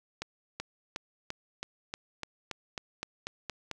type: accelerating click train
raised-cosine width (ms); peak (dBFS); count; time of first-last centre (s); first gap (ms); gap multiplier
0.2; -18; 13; 0.22-3.713; 380; 0.95
effects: none